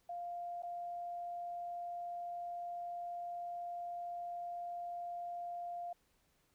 sine tone with dropouts, 698.5 Hz, F5, in tune, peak -40 dBFS, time 0.09-5.93 s, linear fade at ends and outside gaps 5 ms, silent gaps 0.623-0.632 s, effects pink hiss -75 dBFS RMS until 6.54 s

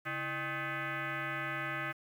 sine tone with frequency modulation, 138.59 Hz, C#3, in tune, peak -34 dBFS, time 0.05-1.93 s, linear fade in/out 20 ms, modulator 468 Hz, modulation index 4.6, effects 10-bit

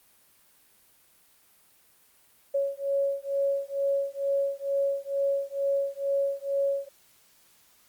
sine beating tone pair, 554.4 / 556.6 Hz, C#5 / C#5, 0 / +7 cents, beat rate 2.2 Hz, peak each -28 dBFS, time 2.54-6.89 s, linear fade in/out 10 ms, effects white hiss -61 dBFS RMS until 7.88 s + Opus 32 kbps

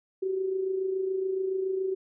sine tone with amplitude modulation, 380.1 Hz, F#4, 47 cents sharp, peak -24 dBFS, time 0.22-1.95 s, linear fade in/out 10 ms, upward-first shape sine, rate 27.1 Hz, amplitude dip 50%, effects none

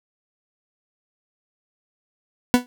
40% pulse tone with exponential decay, 246.9 Hz, B3, in tune, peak -7 dBFS, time 2.54-2.66 s, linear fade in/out 0 ms, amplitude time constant 25 ms, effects none

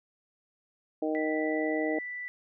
harmonic tone, 155.56 Hz, D#3, in tune, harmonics 2 / 3 / 4 / 5, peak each -30 / -33 / -33 / -39 dBFS, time 1.02-1.99 s, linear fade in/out 5 ms
sine tone, 1975.5 Hz, B6, in tune, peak -35 dBFS, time 1.15-2.28 s, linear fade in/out 0 ms
effects none

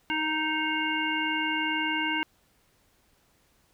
harmonic tone, 311.1 Hz, D#4, in tune, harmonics 1 / 3 / 5 / 7 / 9, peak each -32 / -32 / -32 / -32 / -32 dBFS, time 0.1-2.23 s, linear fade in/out 0 ms, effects pink hiss -66 dBFS RMS until 3.73 s

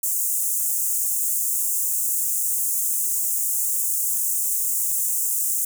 pink high-pass noise, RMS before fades -23 dBFS, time 0.03-5.65 s, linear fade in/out 5 ms, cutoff 7000 Hz, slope 48 dB/octave, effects none

